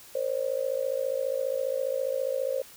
sine tone with amplitude modulation, 532 Hz, C5, 29 cents sharp, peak -22 dBFS, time 0.15-2.62 s, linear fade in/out 5 ms, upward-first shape sine, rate 54.8 Hz, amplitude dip 90%, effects white hiss -50 dBFS RMS until 2.76 s

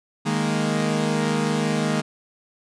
sawtooth chord, D# suspended fourth, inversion none, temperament equal, 155.56 / 207.7 / 233.1 Hz, D#3 / G#3 / A#3, 0 / 0 / 0 cents, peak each -21 dBFS, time 0.25-2.02 s, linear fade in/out 20 ms, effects resampled to 22050 Hz

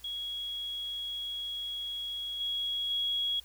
sine tone with level steps, 3322 Hz, G#7, in tune, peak -34 / -30 / -28 dBFS, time 0.04-3.4 s, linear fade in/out 5 ms, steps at 2.4 / 2.9 s, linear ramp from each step 10 ms, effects added 60 Hz sine -58 dBFS peak until 3.44 s + white hiss -57 dBFS RMS until 3.44 s

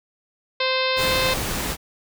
harmonic tone, 520 Hz, C5, 11 cents flat, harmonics 1 / 2 / 3 / 4 / 5 / 6 / 7 / 8 / 9 / 10, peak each -24 / -27 / -31 / -29 / -28 / -33 / -28 / -29 / -35 / -36 dBFS, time 0.6-1.34 s, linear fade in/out 5 ms
pink noise, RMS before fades -26 dBFS, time 0.96-1.77 s, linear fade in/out 50 ms
effects none

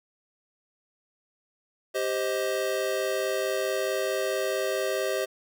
square chord, C minor, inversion second, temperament just, 392.4 / 523.3 / 627.9 Hz, G4 / C5 / Eb5, +2 / 0 / +16 cents, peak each -31 dBFS, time 1.94-5.26 s, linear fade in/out 20 ms, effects none

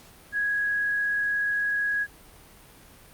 sine tone with frequency modulation, 1661.2 Hz, G#6, in tune, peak -23 dBFS, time 0.32-2.07 s, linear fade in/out 50 ms, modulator 36.5 Hz, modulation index 0.25, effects pink hiss -51 dBFS RMS until 3.13 s + Opus 48 kbps

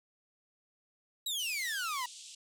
sawtooth exponential sweep, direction down, 3951 to 949 Hz, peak -30 dBFS, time 1.26-2.06 s, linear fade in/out 5 ms
white band-pass noise, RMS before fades -50 dBFS, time 1.39-2.35 s, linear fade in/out 5 ms, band 2800 to 8500 Hz, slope 48 dB/octave
effects none

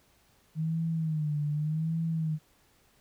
sine tone with vibrato, 155.7 Hz, D#3, 2 cents sharp, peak -27 dBFS, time 0.55-2.39 s, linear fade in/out 50 ms, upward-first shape sine, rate 0.85 Hz, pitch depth 92 cents each way, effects pink hiss -65 dBFS RMS until 3 s

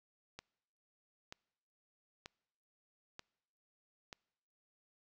click train, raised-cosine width 0.2 ms, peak -29 dBFS, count 5, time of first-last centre 0.39-4.128 s, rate 1.07 Hz, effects noise-tail reverb RT60 1.0 s tail -26 dB re dry

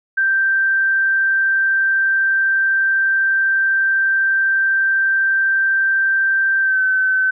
sine tone with pitch glide, 1568 to 1528.7 Hz, G6 to G6, 0 to -44 cents, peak -13 dBFS, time 0.17-7.31 s, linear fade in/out 10 ms, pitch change -44 cents, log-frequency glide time 6.61-6.8 s, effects none

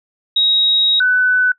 sine tone pair in turn, 3796 / 1499.1 Hz, A#7 / F#6, +31 / +22 cents, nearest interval octave + major third, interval 1609 cents, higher first, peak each -11 / -10 dBFS, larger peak second, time 0.36-1 / 1-1.52 s, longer first, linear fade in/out 5 ms, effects noise-tail reverb RT60 0.1 s tail -22 dB re dry

